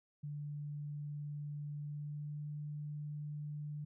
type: tone with pitch glide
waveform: sine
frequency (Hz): 146.83 to 148.45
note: D3 to D3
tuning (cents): 0 to +19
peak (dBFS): -40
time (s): 0.23-3.85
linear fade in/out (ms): 10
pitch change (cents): +19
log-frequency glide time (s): 1.78-2.48
effects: none